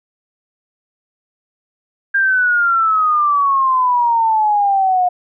sine exponential sweep, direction down, 1606 to 715 Hz, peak -11 dBFS, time 2.14-5.09 s, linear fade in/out 10 ms, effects none

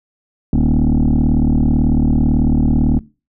sine tone with frequency modulation, 141.6 Hz, C#3, 37 cents sharp, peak -8 dBFS, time 0.53-2.99 s, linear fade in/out 2 ms, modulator 38.1 Hz, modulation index 3.7, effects noise-tail reverb RT60 0.3 s tail -21 dB re dry + tanh soft clip ceiling -9 dBFS

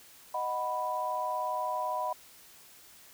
sine chord, B major, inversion first, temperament equal, 622.3 / 740 / 987.8 Hz, D#5 / F#5 / B5, 0 / 0 / 0 cents, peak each -36 / -36 / -32 dBFS, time 0.34-2.13 s, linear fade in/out 5 ms, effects white hiss -55 dBFS RMS until 3.13 s

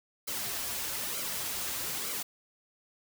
white noise with flanger, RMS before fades -35 dBFS, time 0.27-2.23 s, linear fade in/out 10 ms, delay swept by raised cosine 1.1 to 6.6 ms, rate 1.1 Hz, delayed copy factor -0.6, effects none

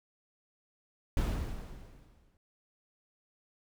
brown noise with exponential decay, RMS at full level -28 dBFS, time 1.17-2.37 s, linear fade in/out 1 ms, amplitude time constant 260 ms, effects none

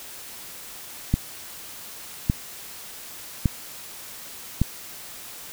click train, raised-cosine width 5 ms, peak -6 dBFS, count 4, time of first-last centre 1.14-4.616 s, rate 0.863 Hz, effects white hiss -40 dBFS RMS until 5.52 s

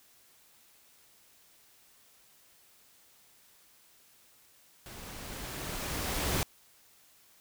pink noise with level ramp, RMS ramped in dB -47 to -30 dBFS, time 4.86-6.43 s, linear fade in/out 0 ms, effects white hiss -62 dBFS RMS until 7.4 s

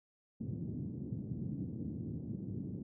pink band-pass noise, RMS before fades -41 dBFS, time 0.4-2.83 s, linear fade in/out 5 ms, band 100 to 280 Hz, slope 24 dB/octave, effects none

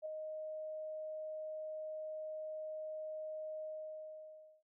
sine tone with ADSR envelope, 622.3 Hz, D#5, in tune, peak -37 dBFS, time 0.02-4.63 s, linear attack 38 ms, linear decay 3 ms, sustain -4 dB, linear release 1000 ms, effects none

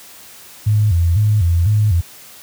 sine tone with vibrato, 95 Hz, F#2, 46 cents sharp, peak -10 dBFS, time 0.66-2.01 s, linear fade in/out 10 ms, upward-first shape square, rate 2 Hz, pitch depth 190 cents each way, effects white hiss -40 dBFS RMS until 2.42 s + high-pass 60 Hz 12 dB/octave

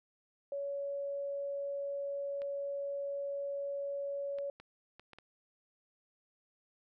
sine tone, 562 Hz, C#5, 24 cents sharp, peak -35 dBFS, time 0.52-4.5 s, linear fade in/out 2 ms
clicks, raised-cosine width 0.3 ms, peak -36 dBFS, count 6, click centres 2.419 / 4.386 / 4.6 / 4.996 / 5.133 / 5.186 s
effects none

